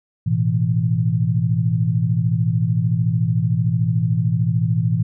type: chord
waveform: sine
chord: A suspended second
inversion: none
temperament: equal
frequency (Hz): 110 / 123.47 / 164.81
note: A2 / B2 / E3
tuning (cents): 0 / 0 / 0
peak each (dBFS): -20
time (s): 0.26-5.03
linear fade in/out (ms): 10
effects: none